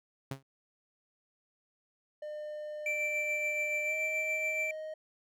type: tone with exponential decay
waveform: sawtooth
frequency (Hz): 135.6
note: C#3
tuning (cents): -38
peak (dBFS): -30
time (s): 0.31-0.43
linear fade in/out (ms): 5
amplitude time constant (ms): 25
type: tone with pitch glide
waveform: triangle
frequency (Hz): 603 to 623.9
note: D5 to D#5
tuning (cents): +46 to +5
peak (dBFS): -36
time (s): 2.22-4.94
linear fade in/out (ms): 5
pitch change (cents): +59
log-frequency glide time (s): 3.85-3.94
type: tone with tremolo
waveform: triangle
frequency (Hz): 2342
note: D7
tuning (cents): -5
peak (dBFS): -28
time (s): 2.86-4.71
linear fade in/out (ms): 2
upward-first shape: sine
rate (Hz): 7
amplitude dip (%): 30
effects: none